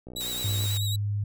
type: click train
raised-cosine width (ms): 2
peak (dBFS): -29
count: 37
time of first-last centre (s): 0.07-0.656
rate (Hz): 61.4
type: tone with vibrato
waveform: sawtooth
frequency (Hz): 3837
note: A#7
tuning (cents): +49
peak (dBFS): -28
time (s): 0.16-0.96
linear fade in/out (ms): 5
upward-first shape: sine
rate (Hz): 9.2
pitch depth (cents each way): 45
type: noise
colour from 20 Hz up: white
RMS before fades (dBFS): -38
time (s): 0.2-0.78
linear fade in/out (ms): 10
type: tone with pitch glide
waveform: sine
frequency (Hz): 101.3 to 102.65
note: G#2 to G#2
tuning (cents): -43 to -20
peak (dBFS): -25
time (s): 0.44-1.24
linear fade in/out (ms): 5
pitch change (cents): +23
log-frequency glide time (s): 0.78-0.95
effects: none